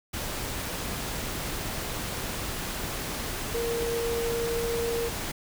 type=tone in noise; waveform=sine; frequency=466.2 Hz; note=A#4; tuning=in tune; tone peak=-27 dBFS; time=3.54-5.09 s; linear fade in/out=10 ms; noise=pink; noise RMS=-33 dBFS; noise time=0.13-5.32 s; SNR=+3 dB; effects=none